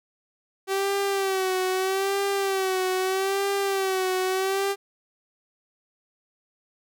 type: tone with vibrato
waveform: sawtooth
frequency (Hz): 384.3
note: G4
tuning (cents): -34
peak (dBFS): -19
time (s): 0.67-4.76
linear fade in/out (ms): 50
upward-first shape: sine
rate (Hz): 0.79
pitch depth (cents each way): 60
effects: none